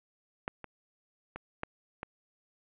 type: clicks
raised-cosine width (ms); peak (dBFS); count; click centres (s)
0.5; -18 / -27 / -25 / -18 / -22; 5; 0.479 / 0.643 / 1.36 / 1.634 / 2.031
effects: resampled to 8000 Hz + 9-bit